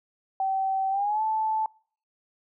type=tone with pitch glide; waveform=sine; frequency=770 to 874.3 Hz; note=G5 to A5; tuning=-31 to -11 cents; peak=-23 dBFS; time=0.4-1.66 s; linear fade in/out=2 ms; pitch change=+220 cents; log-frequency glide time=0.9-1.22 s; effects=noise-tail reverb RT60 0.5 s tail -25 dB re dry

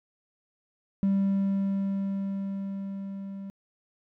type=tone with level ramp; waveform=triangle; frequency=196 Hz; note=G3; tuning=in tune; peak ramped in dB=-18 to -34 dBFS; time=1.03-3.5 s; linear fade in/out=0 ms; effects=tanh soft clip ceiling -16 dBFS

